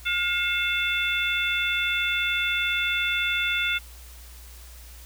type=tone cluster; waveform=sine; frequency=1421 / 2151 / 2674 / 3500 Hz; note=F6 / C7 / E7 / A7; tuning=+30 / +47 / +24 / -10 cents; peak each=-28 dBFS; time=0.05-3.79 s; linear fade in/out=20 ms; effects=added 60 Hz sine -43 dBFS peak until 5.05 s + white hiss -49 dBFS RMS until 5.05 s